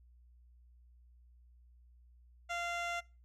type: tone with low-pass filter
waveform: 15% pulse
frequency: 692 Hz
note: F5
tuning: 16 cents flat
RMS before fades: -38 dBFS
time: 2.49-3.01 s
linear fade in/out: 20 ms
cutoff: 6200 Hz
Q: 0.67
effects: noise-tail reverb RT60 0.3 s tail -23 dB re dry + added 60 Hz sine -59 dBFS peak until 3.24 s